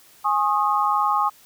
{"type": "chord", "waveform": "sine", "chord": "Ab suspended fourth", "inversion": "none", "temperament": "equal with one note detuned", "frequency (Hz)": [830.6, 1081.5, 1244.5], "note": ["Ab5", "Db6", "Eb6"], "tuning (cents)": [0, -43, 0], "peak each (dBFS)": -22, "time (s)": [0.24, 1.3], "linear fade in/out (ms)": 20, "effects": ["white hiss -52 dBFS RMS until 1.45 s"]}